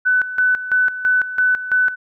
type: tone with tremolo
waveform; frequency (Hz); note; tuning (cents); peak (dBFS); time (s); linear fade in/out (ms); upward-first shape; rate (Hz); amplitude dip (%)
sine; 1500; F#6; +23; -12; 0.05-1.96; 20; square; 3; 75
effects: none